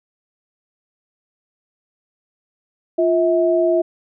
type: tone pair together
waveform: sine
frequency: 349.2 / 646.4 Hz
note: F4 / E5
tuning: 0 / -34 cents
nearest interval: major seventh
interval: 1066 cents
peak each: -16 dBFS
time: 2.98-3.82 s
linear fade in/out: 10 ms
effects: none